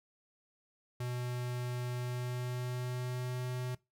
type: tone with pitch glide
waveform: square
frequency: 123.47 to 125.63 Hz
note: B2 to B2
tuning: 0 to +30 cents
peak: -36 dBFS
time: 1-3.75 s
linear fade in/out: 5 ms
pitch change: +30 cents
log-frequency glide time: 1.94-3.47 s
effects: noise-tail reverb RT60 0.2 s tail -20 dB re dry